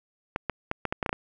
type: clicks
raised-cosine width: 0.5 ms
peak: -12 dBFS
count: 9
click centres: 0.361 / 0.497 / 0.714 / 0.853 / 0.925 / 1.028 / 1.062 / 1.093 / 1.129 s
effects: none